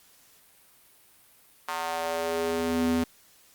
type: tone with high-pass filter sweep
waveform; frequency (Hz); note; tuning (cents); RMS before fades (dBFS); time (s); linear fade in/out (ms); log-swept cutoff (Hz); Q
square; 82.9; E2; +10; -28; 1.68-3.04; 5; 980 to 200; 2.6
effects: white hiss -58 dBFS RMS until 3.54 s + Opus 48 kbps